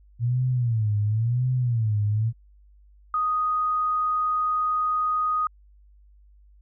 sine tone with vibrato, 115.2 Hz, A#2, 20 cents flat, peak -20 dBFS, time 0.19-2.33 s, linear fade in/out 50 ms, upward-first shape sine, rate 0.95 Hz, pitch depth 180 cents each way
sine tone, 1244.5 Hz, D#6, in tune, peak -21 dBFS, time 3.14-5.47 s, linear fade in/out 2 ms
effects added 50 Hz sine -51 dBFS peak until 6.61 s

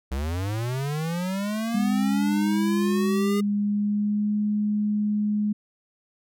square linear sweep, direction up, 62.5 to 410 Hz, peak -26 dBFS, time 0.11-3.41 s, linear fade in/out 10 ms
sine tone with pitch glide, 203.8 to 209.2 Hz, G#3 to G#3, -32 to +13 cents, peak -21 dBFS, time 1.74-5.53 s, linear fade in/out 10 ms, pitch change +45 cents, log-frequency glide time 3.33-4.36 s
effects none

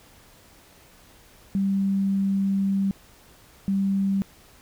sine tone pair in turn, 195.6 / 195.6 Hz, G3 / G3, -4 / -4 cents, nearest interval unison, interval 0 cents, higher neither, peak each -20 dBFS, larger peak neither, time 1.55-2.91 / 3.68-4.22 s, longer first, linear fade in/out 0 ms, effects pink hiss -53 dBFS RMS until 4.61 s

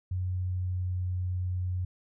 sine tone with pitch glide, 91.6 to 90.91 Hz, F#2 to F#2, -17 to -30 cents, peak -28 dBFS, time 0.11-1.85 s, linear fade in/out 5 ms, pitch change -13 cents, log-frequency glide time 0.21-1.05 s, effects none

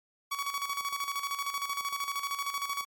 sawtooth tone with tremolo, 1127 Hz, C#6, 28 cents sharp, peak -26 dBFS, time 0.31-2.85 s, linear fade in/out 10 ms, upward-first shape square, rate 13 Hz, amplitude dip 60%, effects MP3 96 kbps

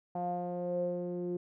sawtooth tone with low-pass filter sweep, 177 Hz, F3, 23 cents sharp, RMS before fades -35 dBFS, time 0.15-1.37 s, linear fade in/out 5 ms, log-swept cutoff 760 to 390 Hz, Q 9.3, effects none

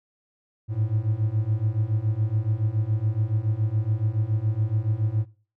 triangle beating tone pair, 104.4 / 111.5 Hz, G#2 / A2, +10 / +23 cents, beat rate 7.1 Hz, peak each -24 / -22 dBFS, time 0.68-5.26 s, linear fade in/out 50 ms, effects noise-tail reverb RT60 0.4 s tail -21 dB re dry

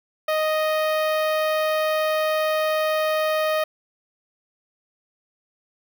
sawtooth tone with notch filter, 622.3 Hz, D#5, in tune, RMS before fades -22 dBFS, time 0.28-3.64 s, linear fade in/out 5 ms, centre 7500 Hz, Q 0.58, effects none

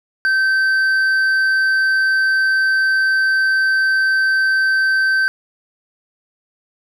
sine tone with hard clipping, 1549 Hz, G6, 21 cents flat, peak -14 dBFS, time 0.25-5.28 s, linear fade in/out 0 ms, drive 4 dB, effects none

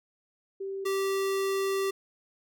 sine / square tone pair in turn, 389.4 / 389.4 Hz, G4 / G4, -12 / -12 cents, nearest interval unison, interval 0 cents, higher neither, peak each -32 / -27 dBFS, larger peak second, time 0.6-0.85 / 0.85-1.91 s, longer second, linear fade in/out 10 ms, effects none

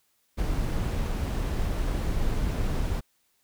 brown noise, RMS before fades -27 dBFS, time 0.37-3.01 s, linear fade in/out 20 ms, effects white hiss -70 dBFS RMS until 3.43 s

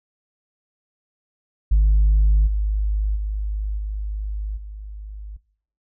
sine tone with level steps, 51.7 Hz, G#1, 7 cents flat, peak -10 / -17 / -21 / -23 / -31 dBFS, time 1.71-5.37 s, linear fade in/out 10 ms, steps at 2.46 / 3.15 / 3.77 / 4.56 s, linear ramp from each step 20 ms, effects noise-tail reverb RT60 0.6 s tail -22 dB re dry + tanh soft clip ceiling -10 dBFS

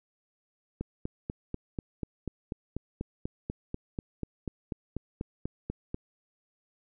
click train, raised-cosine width 3 ms, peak -20 dBFS, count 22, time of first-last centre 0.81-5.944 s, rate 4.09 Hz, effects none

